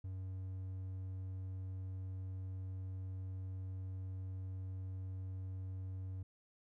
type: tone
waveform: triangle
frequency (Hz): 94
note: F#2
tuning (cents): +28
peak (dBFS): -39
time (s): 0.04-6.23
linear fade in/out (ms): 5
effects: none